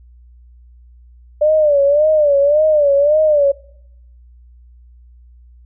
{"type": "tone with vibrato", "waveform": "sine", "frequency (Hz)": 590, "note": "D5", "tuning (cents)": 8, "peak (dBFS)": -9, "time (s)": [1.41, 3.52], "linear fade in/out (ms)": 10, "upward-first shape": "sine", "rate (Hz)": 1.8, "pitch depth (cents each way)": 100, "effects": ["noise-tail reverb RT60 0.7 s tail -22 dB re dry", "added 60 Hz sine -41 dBFS peak until 5.65 s"]}